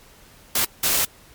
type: noise bursts at uneven times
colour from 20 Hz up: white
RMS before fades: -20 dBFS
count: 2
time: 0.55-0.65 / 0.83-1.05 s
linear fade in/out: 5 ms
effects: pink hiss -50 dBFS RMS until 1.34 s + MP3 96 kbps